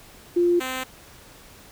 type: tone pair in turn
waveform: sine / 5% pulse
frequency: 349.2 / 258.7 Hz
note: F4 / C4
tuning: 0 / -19 cents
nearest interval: perfect fourth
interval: 519 cents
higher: first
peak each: -16 dBFS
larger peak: neither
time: 0.36-0.6 / 0.6-0.84 s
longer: neither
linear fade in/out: 10 ms
effects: pink hiss -48 dBFS RMS until 1.71 s